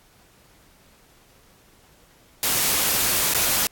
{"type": "noise with dropouts", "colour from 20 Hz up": "white", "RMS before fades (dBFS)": -21, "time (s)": [2.43, 3.67], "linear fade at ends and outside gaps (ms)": 1, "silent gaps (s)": [3.338, 3.346], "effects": ["pink hiss -56 dBFS RMS until 3.71 s", "AAC 64 kbps"]}